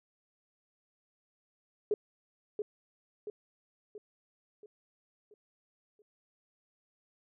sine tone with echo, 418.5 Hz, G#4, 13 cents sharp, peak -25 dBFS, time 1.91-1.94 s, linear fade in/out 2 ms, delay 680 ms, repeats 6, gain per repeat -6 dB, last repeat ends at 6.02 s, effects none

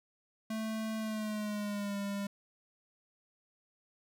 square tone with pitch glide, 220 to 200.6 Hz, A3 to G3, 0 to +40 cents, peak -35 dBFS, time 0.5-2.27 s, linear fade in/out 5 ms, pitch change -160 cents, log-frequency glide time 0.98-1.97 s, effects none

